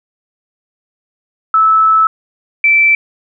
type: tone pair in turn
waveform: sine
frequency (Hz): 1307 / 2329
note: E6 / D7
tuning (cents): -15 / -15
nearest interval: minor seventh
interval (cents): 1000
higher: second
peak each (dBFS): -6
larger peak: neither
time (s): 1.54-2.07 / 2.64-2.95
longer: first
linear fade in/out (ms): 2
effects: none